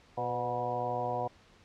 harmonic tone with a mistuned harmonic, 121.4 Hz, B2, 29 cents flat, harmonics 1 / 2 / 3 / 4 / 5 / 6 / 7 / 8, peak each -41 / -45 / -44 / -37 / -39 / -34 / -45 / -38 dBFS, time 0.17-1.28 s, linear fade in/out 10 ms, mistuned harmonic 4, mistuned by +44 cents, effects pink hiss -60 dBFS RMS until 1.64 s + low-pass 5000 Hz 12 dB/octave

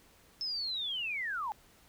sine linear sweep, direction down, 5274 to 803 Hz, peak -33 dBFS, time 0.41-1.52 s, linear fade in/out 0 ms, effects pink hiss -62 dBFS RMS until 1.88 s

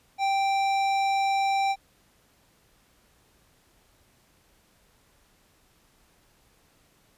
sine tone with hard clipping, 784 Hz, G5, in tune, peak -24 dBFS, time 0.18-1.76 s, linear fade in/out 50 ms, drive 13 dB, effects pink hiss -63 dBFS RMS until 7.17 s + resampled to 32000 Hz

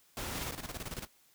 pink noise, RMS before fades -39 dBFS, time 0.17-0.51 s, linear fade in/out 0 ms
pink noise with tremolo, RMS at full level -40 dBFS, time 0.3-1.08 s, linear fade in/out 50 ms, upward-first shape square, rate 18 Hz, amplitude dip 70%
effects white hiss -66 dBFS RMS until 1.34 s

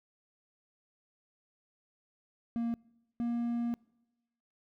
triangle tone pair in turn, 233.1 / 236.4 Hz, A#3 / A#3, 0 / +24 cents, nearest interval unison, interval 24 cents, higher second, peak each -28 dBFS, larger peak neither, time 2.56-2.74 / 3.2-3.74 s, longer second, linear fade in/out 0 ms, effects noise-tail reverb RT60 1.0 s tail -25 dB re dry

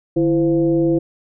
sine tone with frequency modulation, 333.9 Hz, E4, 22 cents sharp, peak -13 dBFS, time 0.16-0.99 s, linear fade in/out 10 ms, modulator 183 Hz, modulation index 0.77, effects none

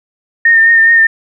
sine tone with vibrato, 1824 Hz, A#6, 38 cents flat, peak -4 dBFS, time 0.45-1.07 s, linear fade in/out 5 ms, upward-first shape triangle, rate 4.8 Hz, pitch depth 34 cents each way, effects none

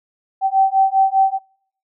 sine beating tone pair, 770 / 775 Hz, G5 / G5, -31 / -20 cents, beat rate 5 Hz, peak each -15 dBFS, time 0.41-1.39 s, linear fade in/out 50 ms, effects noise-tail reverb RT60 0.6 s tail -26 dB re dry

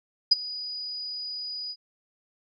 sine tone with ADSR envelope, 4932 Hz, D#8, 16 cents flat, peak -11 dBFS, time 0.31-1.76 s, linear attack 11 ms, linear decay 19 ms, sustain -21 dB, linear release 54 ms, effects none

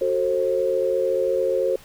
sine chord, F# diminished, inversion none, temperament just, 370 / 444 / 532.8 Hz, F#4 / A4 / C5, 0 / +16 / +31 cents, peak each -25 / -25 / -21 dBFS, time 0.01-1.76 s, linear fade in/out 5 ms, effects pink hiss -48 dBFS RMS until 1.84 s

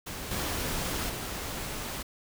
pink noise with level steps, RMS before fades -38 / -32 / -36 dBFS, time 0.06-2.03 s, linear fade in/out 10 ms, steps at 0.31 / 1.09 s, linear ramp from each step 5 ms, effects none

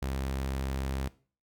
sawtooth tone, 66.9 Hz, C2, 39 cents sharp, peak -27 dBFS, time 0.02-1.08 s, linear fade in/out 5 ms, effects noise-tail reverb RT60 0.4 s tail -19 dB re dry

